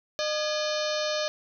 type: harmonic tone with a mistuned harmonic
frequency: 608 Hz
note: D#5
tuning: 40 cents flat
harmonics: 1 / 2 / 3 / 4 / 5 / 6 / 7 / 8 / 9 / 10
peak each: -28 / -37 / -37 / -40 / -39 / -37 / -36 / -40 / -41 / -41 dBFS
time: 0.19-1.28 s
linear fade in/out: 0 ms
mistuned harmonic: 3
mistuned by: -140 cents
effects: none